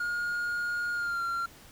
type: tone with pitch glide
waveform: triangle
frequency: 1427 to 1376.8 Hz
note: F6 to F6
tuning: +37 to -25 cents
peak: -27 dBFS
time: 0-1.46 s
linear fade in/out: 5 ms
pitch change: -62 cents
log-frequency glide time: 0.93-1.23 s
effects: pink hiss -53 dBFS RMS until 1.71 s